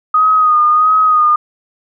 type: tone with vibrato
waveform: sine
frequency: 1243 Hz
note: D#6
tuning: 2 cents flat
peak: -7 dBFS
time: 0.14-1.36 s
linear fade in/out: 5 ms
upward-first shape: sine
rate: 1.5 Hz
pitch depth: 38 cents each way
effects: none